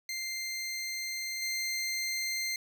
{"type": "tone with level steps", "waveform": "20% pulse", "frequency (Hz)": 2093, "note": "C7", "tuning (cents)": 0, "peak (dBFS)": [-29, -26], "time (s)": [0.09, 2.56], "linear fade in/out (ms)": 2, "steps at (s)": 1.42, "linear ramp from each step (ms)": 2, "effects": []}